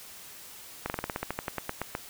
slowing click train, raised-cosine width 0.5 ms, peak -15 dBFS, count 15, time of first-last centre 0.86-1.951 s, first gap 39 ms, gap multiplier 1.1, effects white hiss -47 dBFS RMS until 2.09 s

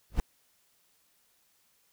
brown noise with exponential growth, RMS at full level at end -21 dBFS, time 0.1-0.2 s, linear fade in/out 1 ms, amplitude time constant 20 ms, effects white hiss -69 dBFS RMS until 1.92 s

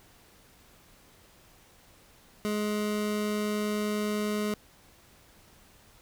25% pulse tone, 210 Hz, G#3, 19 cents sharp, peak -24 dBFS, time 2.45-4.54 s, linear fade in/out 0 ms, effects pink hiss -58 dBFS RMS until 6.01 s

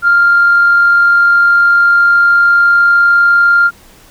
sine tone with amplitude modulation, 1396.9 Hz, F6, in tune, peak -3 dBFS, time 0.02-3.71 s, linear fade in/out 50 ms, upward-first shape sine, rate 39.9 Hz, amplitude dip 25%, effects tanh soft clip ceiling 0 dBFS + pink hiss -42 dBFS RMS until 4.1 s

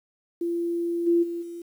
sine tone with level steps, 341.6 Hz, F4, 38 cents flat, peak -24 / -17 / -28 / -34 dBFS, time 0.41-1.62 s, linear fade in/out 5 ms, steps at 1.06 / 1.22 / 1.41 s, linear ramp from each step 20 ms, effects 9-bit

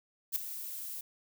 violet noise with ADSR envelope, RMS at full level -28 dBFS, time 0.32-1.01 s, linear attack 39 ms, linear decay 4 ms, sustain -13 dB, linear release 4 ms, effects none

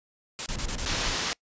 white noise bursts, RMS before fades -32 dBFS, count 5, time 0.39-0.852 s, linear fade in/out 0 ms, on 70 ms, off 28 ms
brown noise with tremolo, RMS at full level -31 dBFS, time 0.48-1.16 s, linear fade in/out 20 ms, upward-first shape sine, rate 12 Hz, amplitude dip 45%
white low-pass noise, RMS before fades -30 dBFS, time 0.86-1.33 s, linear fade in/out 0 ms, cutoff 6300 Hz, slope 24 dB/octave
effects noise-tail reverb RT60 0.1 s tail -25 dB re dry + resampled to 16000 Hz

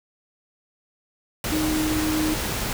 sine tone in noise, 310.3 Hz, D#4, 5 cents flat, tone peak -22 dBFS, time 1.52-2.34 s, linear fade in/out 2 ms, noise pink, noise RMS -27 dBFS, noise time 1.44-2.73 s, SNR +2 dB, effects none

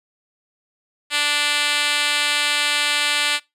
5% pulse tone with band-pass filter, 293.2 Hz, D4, 3 cents flat, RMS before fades -20 dBFS, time 1.1-3.4 s, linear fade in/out 50 ms, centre 4300 Hz, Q 0.7, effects noise-tail reverb RT60 0.2 s tail -22 dB re dry + resampled to 32000 Hz

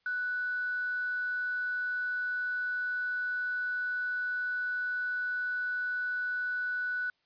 sine tone with quantisation, 1483 Hz, F#6, 4 cents sharp, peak -30 dBFS, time 0.06-7.1 s, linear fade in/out 2 ms, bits 8, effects white hiss -74 dBFS RMS until 7.25 s + resampled to 11025 Hz

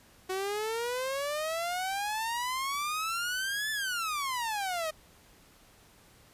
sawtooth exponential two-way sweep, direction up then down, 370 to 1760 to 614 Hz, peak -27 dBFS, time 0.29-4.91 s, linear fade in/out 10 ms, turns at 3.71 s, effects pink hiss -59 dBFS RMS until 6.33 s + resampled to 32000 Hz

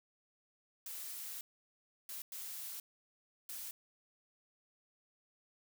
blue noise bursts at uneven times, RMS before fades -45 dBFS, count 4, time 0.86-1.41 / 2.09-2.22 / 2.32-2.8 / 3.49-3.71 s, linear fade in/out 2 ms, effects none

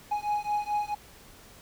triangle beating tone pair, 830.6 / 835.2 Hz, G#5 / G#5, 0 / +10 cents, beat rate 4.6 Hz, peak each -28 dBFS, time 0.11-0.95 s, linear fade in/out 10 ms, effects pink hiss -52 dBFS RMS until 1.61 s

